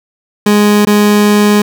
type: tone with dropouts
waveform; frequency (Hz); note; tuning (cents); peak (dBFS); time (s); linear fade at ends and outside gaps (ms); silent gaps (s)
30% pulse; 207.7; G#3; 0; -3; 0.46-1.62; 5; 0.851-0.87
effects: none